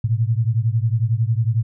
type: beating tone pair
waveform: sine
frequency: 109.6 / 120.6 Hz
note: A2 / B2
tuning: -6 / -41 cents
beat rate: 11 Hz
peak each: -18 / -20 dBFS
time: 0.04-1.63 s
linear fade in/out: 5 ms
effects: none